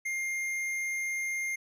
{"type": "tone with tanh clipping", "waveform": "sine", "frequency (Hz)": 2116, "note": "C7", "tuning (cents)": 19, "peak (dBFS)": -32, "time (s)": [0.05, 1.56], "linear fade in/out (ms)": 10, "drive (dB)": 12, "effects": []}